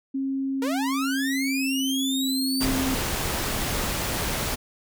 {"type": "tone with pitch glide", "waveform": "sine", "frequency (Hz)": [270, 264.4], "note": ["C#4", "C4"], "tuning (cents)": [-45, 18], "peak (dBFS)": -24, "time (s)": [0.14, 2.95], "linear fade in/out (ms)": 10, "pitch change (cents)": -37, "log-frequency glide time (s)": [1.35, 2.72]}
{"type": "linear sweep", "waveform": "sawtooth", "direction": "up", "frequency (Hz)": [449.2, 4716], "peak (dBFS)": -24, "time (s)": [0.62, 2.65], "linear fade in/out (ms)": 2}
{"type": "noise", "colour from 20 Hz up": "pink", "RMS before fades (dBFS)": -27, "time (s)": [2.6, 4.56], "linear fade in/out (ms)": 20}
{"effects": []}